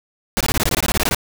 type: noise bursts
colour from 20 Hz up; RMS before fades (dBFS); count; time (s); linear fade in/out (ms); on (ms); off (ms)
pink; -18; 14; 0.37-1.147; 0; 36; 21
effects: none